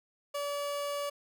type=tone; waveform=30% pulse; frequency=574 Hz; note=D5; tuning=40 cents flat; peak=-30 dBFS; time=0.34-1.1 s; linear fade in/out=10 ms; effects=none